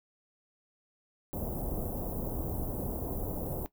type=band-stop noise; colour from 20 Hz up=pink; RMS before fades=-35 dBFS; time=1.33-3.66 s; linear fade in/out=0 ms; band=720 to 14000 Hz; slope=24 dB/octave; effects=noise-tail reverb RT60 0.1 s tail -18 dB re dry